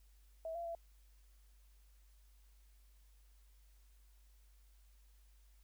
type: tone with pitch steps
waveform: sine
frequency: 650 / 683 / 673 Hz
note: E5 / F5 / E5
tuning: -24 / -39 / +36 cents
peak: -40 dBFS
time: 0.45-0.75 s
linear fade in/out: 2 ms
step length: 100 ms
effects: added 50 Hz sine -62 dBFS peak until 5.63 s + white hiss -75 dBFS RMS until 5.63 s